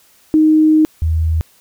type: tone pair in turn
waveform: sine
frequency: 311.1 / 80.42 Hz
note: D#4 / E2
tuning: 0 / -42 cents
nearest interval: octave + major seventh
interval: 2342 cents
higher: first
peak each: -7 / -12 dBFS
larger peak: first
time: 0.34-0.85 / 1.02-1.41 s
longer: first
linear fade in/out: 0 ms
effects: white hiss -51 dBFS RMS until 1.6 s